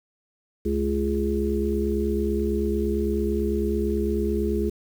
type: harmonic tone with a mistuned harmonic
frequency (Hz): 69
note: C#2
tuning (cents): -7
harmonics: 1 / 3 / 5 / 6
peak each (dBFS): -27 / -27 / -27 / -27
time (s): 0.65-4.7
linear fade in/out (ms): 10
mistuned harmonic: 3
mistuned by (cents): +44
effects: 8-bit